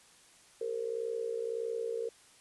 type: tone with amplitude modulation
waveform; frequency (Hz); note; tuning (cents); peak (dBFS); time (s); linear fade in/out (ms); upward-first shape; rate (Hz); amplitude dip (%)
sine; 459.2; A#4; -26; -29; 0.61-2.09; 5; sine; 61.7; 80
effects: white hiss -60 dBFS RMS until 2.4 s + resampled to 24000 Hz